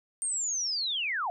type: linear sweep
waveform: sine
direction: down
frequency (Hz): 8800 to 659.3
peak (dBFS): -28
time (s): 0.22-1.3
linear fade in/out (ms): 0
effects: none